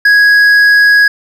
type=tone with hard clipping; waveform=sine; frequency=1661.2 Hz; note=G#6; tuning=in tune; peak=-5 dBFS; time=0.05-1.08 s; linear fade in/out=5 ms; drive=5 dB; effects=none